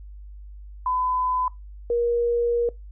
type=tone pair in turn; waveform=sine; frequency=1008 / 474.3 Hz; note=B5 / A#4; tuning=+35 / +30 cents; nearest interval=octave + minor second; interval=1305 cents; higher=first; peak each=-21 / -19 dBFS; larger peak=second; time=0.86-1.48 / 1.9-2.69 s; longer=second; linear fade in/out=2 ms; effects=noise-tail reverb RT60 0.2 s tail -22 dB re dry + added 50 Hz sine -38 dBFS peak until 2.91 s